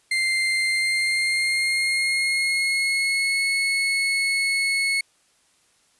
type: tone with pitch glide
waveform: 35% pulse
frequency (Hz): 2093 to 2192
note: C7 to C#7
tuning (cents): 0 to -20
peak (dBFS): -18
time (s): 0.11-5.01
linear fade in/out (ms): 5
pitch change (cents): +80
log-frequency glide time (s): 0.69-3.45
effects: white hiss -62 dBFS RMS until 5.99 s + resampled to 24000 Hz